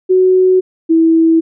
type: tone pair in turn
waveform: sine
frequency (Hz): 371.3 / 326.2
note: F#4 / E4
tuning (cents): +6 / -18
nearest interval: major second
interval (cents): 224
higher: first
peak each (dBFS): -6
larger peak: neither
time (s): 0.09-0.61 / 0.89-1.41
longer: neither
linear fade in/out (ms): 20
effects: none